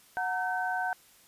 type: tone cluster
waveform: sine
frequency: 735 / 920 / 1533 Hz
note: F#5 / A#5 / G6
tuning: -12 / -23 / -39 cents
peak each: -31 / -37 / -32 dBFS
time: 0.17-0.93 s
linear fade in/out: 0 ms
effects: white hiss -59 dBFS RMS until 1.27 s + resampled to 32000 Hz